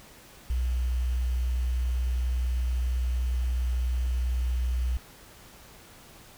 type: tone with quantisation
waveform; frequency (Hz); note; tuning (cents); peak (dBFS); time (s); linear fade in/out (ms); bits
sine; 61.74; B1; 0; -24; 0.5-4.97; 0; 8
effects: pink hiss -51 dBFS RMS until 6.37 s